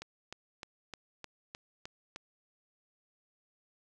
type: click train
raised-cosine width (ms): 0.2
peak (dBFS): -25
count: 8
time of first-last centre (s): 0.02-2.161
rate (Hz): 3.27
effects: none